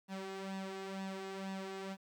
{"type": "tone with flanger", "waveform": "sawtooth", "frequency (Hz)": 192.5, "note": "G3", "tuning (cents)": -31, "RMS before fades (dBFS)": -43, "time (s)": [0.08, 1.97], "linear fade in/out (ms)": 50, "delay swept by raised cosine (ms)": [1.1, 2.8], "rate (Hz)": 2.1, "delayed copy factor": 0.65, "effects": ["low-pass 6000 Hz 12 dB/octave", "11-bit"]}